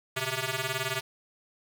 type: ring-modulated tone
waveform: 5% pulse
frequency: 261.6 Hz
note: C4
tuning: in tune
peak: -15 dBFS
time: 0.16-1.01 s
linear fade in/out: 10 ms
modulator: 925 Hz
effects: none